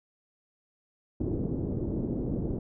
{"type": "low-pass noise", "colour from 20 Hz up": "white", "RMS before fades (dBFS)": -31, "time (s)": [1.2, 2.59], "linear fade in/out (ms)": 5, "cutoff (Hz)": 370, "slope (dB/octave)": 24, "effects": []}